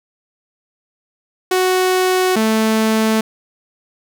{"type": "tone pair in turn", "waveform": "sawtooth", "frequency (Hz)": [370, 220], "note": ["F#4", "A3"], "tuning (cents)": [0, 0], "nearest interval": "major sixth", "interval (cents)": 900, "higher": "first", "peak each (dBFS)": -9, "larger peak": "neither", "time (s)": [[1.51, 2.36], [2.36, 3.21]], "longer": "neither", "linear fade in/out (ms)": 5, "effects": []}